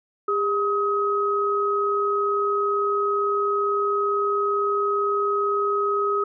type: tone pair together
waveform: sine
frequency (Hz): 404.6 / 1266.8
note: G#4 / D#6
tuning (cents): -45 / +31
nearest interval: octave + minor sixth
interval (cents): 1976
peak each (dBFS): -23 / -22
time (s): 0.28-6.24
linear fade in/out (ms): 5
effects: none